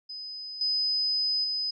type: tone with level steps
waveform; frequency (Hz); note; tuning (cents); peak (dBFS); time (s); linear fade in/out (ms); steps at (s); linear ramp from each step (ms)
sine; 5020; D#8; +15; -36 / -24 / -27; 0.09-1.71; 10; 0.61 / 1.44; 2
effects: none